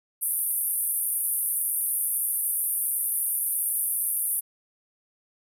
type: band-pass noise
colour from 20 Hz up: pink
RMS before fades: -27 dBFS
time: 0.21-4.41 s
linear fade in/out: 20 ms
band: 9300 to 14000 Hz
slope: 96 dB/octave
effects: none